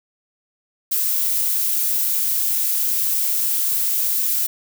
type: noise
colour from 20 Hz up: violet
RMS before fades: -20 dBFS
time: 0.91-4.47 s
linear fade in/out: 10 ms
effects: none